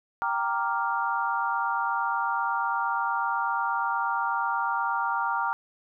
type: chord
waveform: sine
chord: G minor seventh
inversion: none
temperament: equal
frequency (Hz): 784 / 932.3 / 1174.7 / 1396.9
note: G5 / Bb5 / D6 / F6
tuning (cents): 0 / 0 / 0 / 0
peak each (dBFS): -32 / -28 / -31 / -30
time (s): 0.22-5.53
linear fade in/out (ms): 0
effects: none